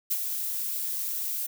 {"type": "noise with ADSR envelope", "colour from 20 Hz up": "violet", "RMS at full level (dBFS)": -25, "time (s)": [0.1, 1.47], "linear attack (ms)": 16, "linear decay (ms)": 50, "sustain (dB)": -6, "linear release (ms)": 12, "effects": []}